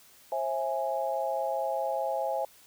sine chord, C augmented, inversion none, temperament equal with one note detuned, 534.6 / 659.3 / 830.6 Hz, C5 / E5 / G#5, +37 / 0 / 0 cents, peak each -32 dBFS, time 0.32-2.45 s, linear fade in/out 2 ms, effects white hiss -57 dBFS RMS until 2.66 s

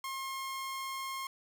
sawtooth tone, 1071 Hz, C6, 40 cents sharp, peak -33 dBFS, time 0.04-1.27 s, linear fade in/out 2 ms, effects none

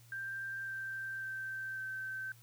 sine tone with pitch steps, 1578 / 1567.1 / 1556.3 / 1545.5 Hz, G6 / G6 / G6 / G6, +11 / -1 / -13 / -25 cents, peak -38 dBFS, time 0.12-2.32 s, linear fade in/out 2 ms, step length 550 ms, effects added 117 Hz sine -58 dBFS peak until 2.42 s + white hiss -64 dBFS RMS until 2.42 s

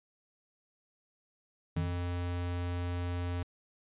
square tone, 88.1 Hz, F2, 16 cents sharp, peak -33 dBFS, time 1.76-3.43 s, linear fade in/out 5 ms
sine tone with exponential decay, 158.4 Hz, D#3, 31 cents sharp, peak -28 dBFS, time 1.77-2.1 s, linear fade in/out 2 ms, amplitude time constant 71 ms
effects resampled to 8000 Hz

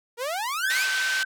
sawtooth exponential sweep, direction up, 455.1 to 2778 Hz, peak -23 dBFS, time 0.17-0.87 s, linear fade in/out 50 ms
sine tone, 1539 Hz, G6, 32 cents flat, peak -24 dBFS, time 0.63-1.25 s, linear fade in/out 10 ms
pink band-pass noise, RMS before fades -30 dBFS, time 0.7-1.23 s, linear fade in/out 0 ms, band 1900 to 5800 Hz, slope 12 dB/octave
effects none

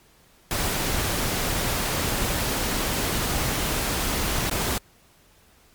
pink noise with dropouts, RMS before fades -25 dBFS, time 0.51-4.78 s, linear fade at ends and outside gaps 1 ms, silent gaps 4.497-4.512 s, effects pink hiss -57 dBFS RMS until 5.74 s + MP3 96 kbps

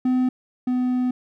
triangle tone pair in turn, 254.2 / 251 Hz, C4 / B3, -50 / +28 cents, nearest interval unison, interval 22 cents, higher first, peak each -15 / -17 dBFS, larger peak first, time 0.05-0.29 / 0.67-1.11 s, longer second, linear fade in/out 5 ms, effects none

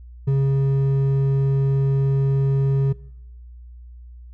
sine tone with hard clipping, 136.7 Hz, C#3, 24 cents flat, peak -17 dBFS, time 0.27-2.93 s, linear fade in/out 10 ms, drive 5 dB, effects noise-tail reverb RT60 0.9 s tail -22 dB re dry + added 60 Hz sine -38 dBFS peak until 4.33 s

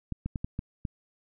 clicks, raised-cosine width 5 ms, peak -19 dBFS, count 6, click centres 0.123 / 0.26 / 0.358 / 0.445 / 0.591 / 0.852 s, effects none

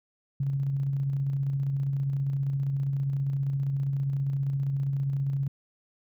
sine tone with tremolo, 138 Hz, C#3, 7 cents flat, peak -24 dBFS, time 0.4-5.48 s, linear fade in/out 5 ms, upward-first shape square, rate 15 Hz, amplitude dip 25%, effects none

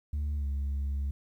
sine tone with pitch glide, 73.42 to 69.66 Hz, D2 to C#2, 0 to +9 cents, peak -26 dBFS, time 0.13-1.11 s, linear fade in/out 5 ms, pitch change -91 cents, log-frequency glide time 0.36-0.46 s, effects tanh soft clip ceiling -28 dBFS + 11-bit

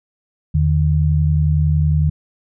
sine tone pair together, 81.1 / 152.04 Hz, E2 / D#3, -28 / -40 cents, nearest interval major seventh, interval 1088 cents, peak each -15 dBFS, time 0.54-2.1 s, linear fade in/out 10 ms, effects none

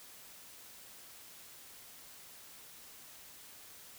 silence, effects white hiss -54 dBFS RMS until 3.98 s

